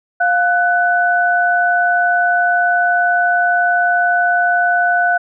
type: tone pair together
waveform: sine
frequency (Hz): 704.6 / 1493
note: F5 / F#6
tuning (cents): +15 / +15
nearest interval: octave + minor second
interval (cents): 1300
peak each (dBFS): -14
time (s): 0.2-5.18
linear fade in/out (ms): 10
effects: none